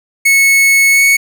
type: tone with pitch glide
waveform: 45% pulse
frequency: 2200 to 2217 Hz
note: C#7 to C#7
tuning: -14 to 0 cents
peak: -6 dBFS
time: 0.25-1.17 s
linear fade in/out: 10 ms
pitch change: +14 cents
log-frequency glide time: 0.91-1.02 s
effects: none